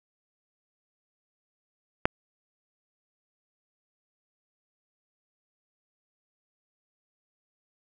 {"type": "click", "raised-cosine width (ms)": 0.5, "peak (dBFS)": -5, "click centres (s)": 2.055, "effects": []}